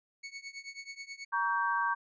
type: tone with tremolo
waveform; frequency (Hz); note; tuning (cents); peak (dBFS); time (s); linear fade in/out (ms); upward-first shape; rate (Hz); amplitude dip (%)
sawtooth; 2217; C#7; 0; -35; 0.23-1.25; 10; triangle; 9.3; 95
type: chord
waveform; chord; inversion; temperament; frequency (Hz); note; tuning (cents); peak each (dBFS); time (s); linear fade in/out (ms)
sine; G diminished; first; just; 940.8 / 1128.9 / 1568; Bb5 / Db6 / G6; +16 / +31 / 0; -32; 1.32-1.95; 20
effects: resampled to 16000 Hz